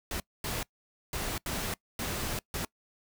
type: noise bursts at uneven times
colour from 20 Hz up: pink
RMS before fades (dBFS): -34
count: 6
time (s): 0.11-0.2 / 0.44-0.63 / 1.13-1.38 / 1.46-1.74 / 1.99-2.39 / 2.54-2.65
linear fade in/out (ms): 2
effects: noise-tail reverb RT60 0.1 s tail -23 dB re dry

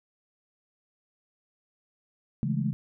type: chord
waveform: sine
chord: A major seventh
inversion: first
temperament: equal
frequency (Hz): 138.59 / 164.81 / 207.7 / 220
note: C#3 / E3 / G#3 / A3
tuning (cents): 0 / 0 / 0 / 0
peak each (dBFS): -29 / -31 / -31 / -33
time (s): 2.43-2.73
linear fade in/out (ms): 0
effects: none

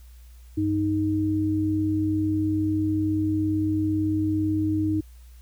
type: tone pair together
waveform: sine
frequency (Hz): 97.8 / 311.5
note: G2 / D#4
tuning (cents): -4 / +2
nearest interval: octave + minor sixth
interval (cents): 2006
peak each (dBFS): -27 / -22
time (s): 0.57-5.01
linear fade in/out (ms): 10
effects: added 60 Hz sine -44 dBFS peak until 5.41 s + white hiss -60 dBFS RMS until 5.41 s

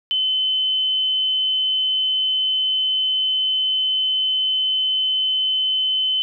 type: tone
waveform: sine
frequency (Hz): 3048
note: G7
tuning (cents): -49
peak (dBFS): -17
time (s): 0.11-6.22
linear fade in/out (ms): 0
effects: none

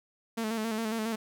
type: tone with vibrato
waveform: sawtooth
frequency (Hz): 222.1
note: A3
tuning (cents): +16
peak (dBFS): -26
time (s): 0.37-1.16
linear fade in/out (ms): 10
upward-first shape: square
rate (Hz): 7.3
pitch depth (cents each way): 45
effects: none

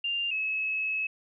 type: tone pair in turn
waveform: sine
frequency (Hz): 2794 / 2581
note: F7 / E7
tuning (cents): 0 / -37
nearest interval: minor second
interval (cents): 137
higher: first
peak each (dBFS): -27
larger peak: neither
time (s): 0.04-0.31 / 0.31-1.07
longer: second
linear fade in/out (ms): 5
effects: none

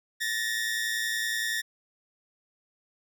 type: tone pair together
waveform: sawtooth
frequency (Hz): 1760 / 1870.6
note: A6 / A#6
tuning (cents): 0 / +6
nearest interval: minor second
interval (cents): 106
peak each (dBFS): -27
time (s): 0.2-1.62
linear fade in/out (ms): 20
effects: none

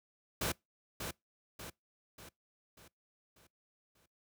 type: noise with echo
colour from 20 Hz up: pink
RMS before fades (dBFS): -34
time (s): 0.41-0.52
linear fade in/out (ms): 5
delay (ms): 590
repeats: 6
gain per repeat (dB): -6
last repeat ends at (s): 4.06
effects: noise-tail reverb RT60 0.2 s tail -25 dB re dry + high-pass 60 Hz 12 dB/octave

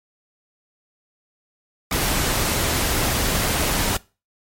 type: noise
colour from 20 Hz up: pink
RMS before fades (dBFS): -21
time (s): 1.91-3.97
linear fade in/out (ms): 5
effects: noise-tail reverb RT60 0.3 s tail -22 dB re dry + MP3 64 kbps

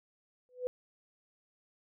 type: tone with exponential growth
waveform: sine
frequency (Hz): 499.6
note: B4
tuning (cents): +20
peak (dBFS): -27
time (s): 0.49-0.67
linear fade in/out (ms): 0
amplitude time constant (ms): 37
effects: none

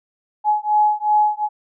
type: beating tone pair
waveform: sine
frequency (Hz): 843 / 845.7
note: G#5 / G#5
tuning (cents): +26 / +31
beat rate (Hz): 2.7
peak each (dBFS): -17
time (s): 0.44-1.49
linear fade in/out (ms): 50
effects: none

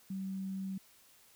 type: tone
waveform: sine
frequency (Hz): 191.8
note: G3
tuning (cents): -37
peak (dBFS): -36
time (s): 0.1-0.78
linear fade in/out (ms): 5
effects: white hiss -63 dBFS RMS until 1.35 s

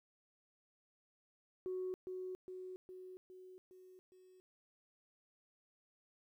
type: tone with echo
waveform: sine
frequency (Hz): 370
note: F#4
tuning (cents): 0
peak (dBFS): -37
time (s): 1.66-1.94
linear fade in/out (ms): 0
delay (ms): 410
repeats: 6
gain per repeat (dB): -4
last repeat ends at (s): 4.4
effects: tanh soft clip ceiling -34 dBFS + 13-bit

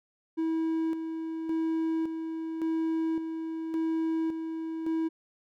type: tone with tremolo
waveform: triangle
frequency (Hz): 323.6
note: E4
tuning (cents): -32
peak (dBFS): -24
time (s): 0.37-5.09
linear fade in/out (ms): 20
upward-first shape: square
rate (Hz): 0.89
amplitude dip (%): 50
effects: none

